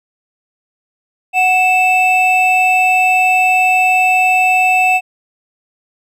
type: tone pair together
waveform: triangle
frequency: 741.3 / 2637 Hz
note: F#5 / E7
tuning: +3 / 0 cents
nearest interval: octave + minor seventh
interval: 2197 cents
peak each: -10 dBFS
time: 1.33-5.01 s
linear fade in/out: 50 ms
effects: none